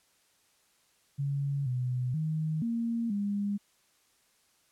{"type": "tone with pitch steps", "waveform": "sine", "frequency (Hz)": [140.4, 125.6, 156.7, 231.8, 202.7], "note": ["C#3", "B2", "D#3", "A#3", "G#3"], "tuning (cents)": [22, 30, 13, -10, -42], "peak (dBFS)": -28, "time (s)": [1.18, 3.58], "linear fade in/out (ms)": 20, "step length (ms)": 480, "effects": ["white hiss -68 dBFS RMS until 4.71 s", "low-pass 11000 Hz 12 dB/octave"]}